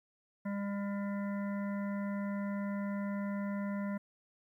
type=harmonic tone with a mistuned harmonic; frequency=201 Hz; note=G3; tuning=44 cents sharp; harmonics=1 / 3 / 5 / 7 / 9 / 10; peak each=-34 / -44 / -48 / -51 / -53 / -54 dBFS; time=0.45-3.98 s; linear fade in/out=10 ms; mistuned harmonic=9; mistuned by=-22 cents; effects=12-bit